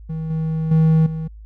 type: tone with level steps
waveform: triangle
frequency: 159.5 Hz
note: D#3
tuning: 43 cents sharp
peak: -21 / -17 / -9 / -21 dBFS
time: 0.09-1.28 s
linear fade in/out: 10 ms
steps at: 0.3 / 0.71 / 1.06 s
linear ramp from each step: 5 ms
effects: added 53 Hz sine -36 dBFS peak until 1.45 s